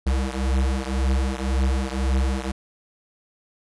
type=beating tone pair; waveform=square; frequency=65 / 66.9 Hz; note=C2 / C2; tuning=-11 / +39 cents; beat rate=1.9 Hz; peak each=-23 / -25 dBFS; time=0.06-2.52 s; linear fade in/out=10 ms; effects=resampled to 24000 Hz